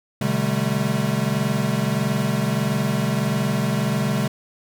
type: tone cluster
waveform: square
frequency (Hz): 128 / 149.5 / 196.1 / 217.7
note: C3 / D3 / G3 / A3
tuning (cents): -38 / +31 / +1 / -18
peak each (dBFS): -26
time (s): 0.21-4.28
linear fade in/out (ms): 5
effects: none